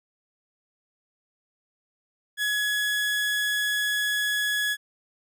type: tone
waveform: 30% pulse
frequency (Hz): 1685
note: G#6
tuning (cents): +25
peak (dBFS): -21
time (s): 2.37-4.77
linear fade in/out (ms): 50
effects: none